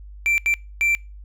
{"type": "tone bursts at uneven times", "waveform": "triangle", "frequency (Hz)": 2349, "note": "D7", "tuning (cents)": 0, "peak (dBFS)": -15, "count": 3, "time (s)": [[0.26, 0.38], [0.46, 0.54], [0.81, 0.95]], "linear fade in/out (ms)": 0, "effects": ["noise-tail reverb RT60 0.3 s tail -26 dB re dry", "added 50 Hz sine -37 dBFS peak until 1.24 s"]}